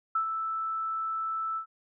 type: tone with ADSR envelope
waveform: sine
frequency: 1318.5 Hz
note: E6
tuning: in tune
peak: -23 dBFS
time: 0.15-1.66 s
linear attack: 6 ms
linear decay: 92 ms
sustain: -6 dB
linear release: 93 ms
effects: none